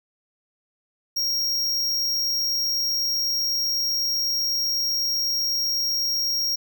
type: tone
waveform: square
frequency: 5588 Hz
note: F8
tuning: in tune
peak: -22 dBFS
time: 1.16-6.56 s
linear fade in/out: 10 ms
effects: none